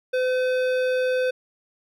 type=tone with hard clipping; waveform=triangle; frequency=509 Hz; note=C5; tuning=48 cents flat; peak=-22 dBFS; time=0.13-1.31 s; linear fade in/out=10 ms; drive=17 dB; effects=none